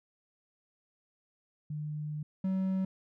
sine / triangle tone pair in turn, 150.7 / 189.48 Hz, D3 / F#3, +45 / +41 cents, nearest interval major third, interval 396 cents, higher second, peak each -34 / -26 dBFS, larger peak second, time 1.7-2.23 / 2.44-2.85 s, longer first, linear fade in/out 5 ms, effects none

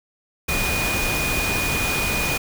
sine tone in noise, 2461 Hz, D#7, 20 cents flat, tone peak -24 dBFS, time 0.48-2.38 s, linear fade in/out 10 ms, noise pink, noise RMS -24 dBFS, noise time 0.48-2.38 s, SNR -3 dB, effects none

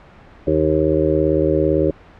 harmonic tone, 77.78 Hz, D#2, in tune, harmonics 1 / 2 / 4 / 5 / 6 / 7, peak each -24 / -24 / -19 / -19 / -23 / -20 dBFS, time 0.47-1.91 s, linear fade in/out 5 ms, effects pink hiss -44 dBFS RMS until 2.19 s + low-pass 2000 Hz 12 dB/octave

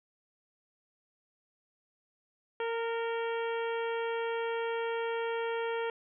harmonic tone with a mistuned harmonic, 460 Hz, A#4, 23 cents flat, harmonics 1 / 2 / 3 / 4 / 5 / 6 / 7, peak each -32 / -38 / -42 / -44 / -46 / -48 / -49 dBFS, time 2.6-5.9 s, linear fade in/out 2 ms, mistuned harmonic 3, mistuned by +21 cents, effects none

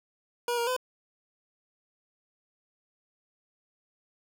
25% pulse tone with pitch steps, 480.4 / 470.7 / 507 Hz, B4 / A#4 / B4, -48 / +17 / +45 cents, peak -23 dBFS, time 0.48-0.765 s, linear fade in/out 2 ms, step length 95 ms, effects none

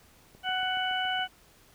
click train, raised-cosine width 2 ms, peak -39 dBFS, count 7, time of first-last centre 0.35-1.194 s, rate 7.11 Hz
harmonic tone, 744 Hz, F#5, 9 cents sharp, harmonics 1 / 2 / 3 / 4, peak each -31 / -32 / -40 / -32 dBFS, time 0.43-1.28 s, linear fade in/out 50 ms
effects pink hiss -59 dBFS RMS until 1.74 s

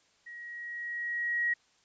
sine tone with level ramp, 1900 Hz, A#6, 33 cents sharp, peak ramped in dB -43 to -25 dBFS, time 0.26-1.54 s, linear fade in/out 10 ms, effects white hiss -67 dBFS RMS until 1.84 s + resampled to 16000 Hz

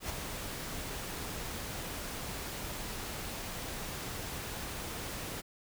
pink noise with ADSR envelope, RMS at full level -36 dBFS, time 0-5.42 s, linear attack 94 ms, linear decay 15 ms, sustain -4 dB, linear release 24 ms, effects none

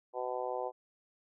harmonic tone, 125.7 Hz, B2, 31 cents sharp, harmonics 3 / 4 / 5 / 6 / 7 / 8, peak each -42 / -38 / -41 / -40 / -42 / -46 dBFS, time 0.13-0.72 s, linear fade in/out 50 ms, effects none

